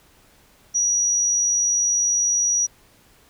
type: tone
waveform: sine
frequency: 5800 Hz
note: F#8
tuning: 35 cents flat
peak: -17 dBFS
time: 0.74-2.67 s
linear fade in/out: 20 ms
effects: pink hiss -55 dBFS RMS until 3.29 s